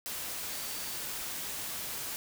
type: tone in noise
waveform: sine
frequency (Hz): 4588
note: D8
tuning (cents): -41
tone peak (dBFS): -48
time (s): 0.52-0.97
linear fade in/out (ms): 0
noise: white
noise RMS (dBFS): -38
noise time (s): 0.06-2.16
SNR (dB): -13
effects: none